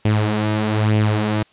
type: tone with flanger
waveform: sawtooth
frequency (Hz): 106.9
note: A2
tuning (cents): -49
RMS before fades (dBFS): -18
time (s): 0.05-1.43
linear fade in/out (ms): 5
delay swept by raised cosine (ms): 0.35 to 6.15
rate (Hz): 1.1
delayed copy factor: +0.55
effects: white hiss -54 dBFS RMS until 1.52 s + resampled to 8000 Hz